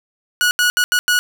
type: tone bursts at uneven times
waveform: sawtooth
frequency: 1461 Hz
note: F#6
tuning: 22 cents flat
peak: -9 dBFS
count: 5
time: 0.41-0.51 / 0.59-0.7 / 0.77-0.84 / 0.92-0.99 / 1.08-1.19 s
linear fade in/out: 0 ms
effects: none